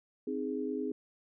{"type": "chord", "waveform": "sine", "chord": "Ab major", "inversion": "first", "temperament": "equal", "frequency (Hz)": [261.6, 311.1, 415.3], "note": ["C4", "Eb4", "Ab4"], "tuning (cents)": [0, 0, 0], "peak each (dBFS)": [-36, -38, -36], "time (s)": [0.27, 0.92], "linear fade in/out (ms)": 5, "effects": []}